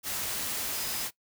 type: tone in noise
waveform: sine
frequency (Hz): 5020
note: D#8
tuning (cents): +15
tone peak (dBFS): -42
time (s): 0.71-1.07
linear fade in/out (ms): 50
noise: white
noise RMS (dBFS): -33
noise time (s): 0.03-1.11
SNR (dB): -12
effects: noise-tail reverb RT60 0.1 s tail -19 dB re dry